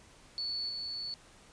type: tone with level steps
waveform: sine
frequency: 4443 Hz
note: C#8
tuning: 3 cents sharp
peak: -33 / -36 dBFS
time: 0.38-1.14 s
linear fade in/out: 0 ms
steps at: 0.69 s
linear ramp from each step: 5 ms
effects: pink hiss -58 dBFS RMS until 1.52 s + resampled to 22050 Hz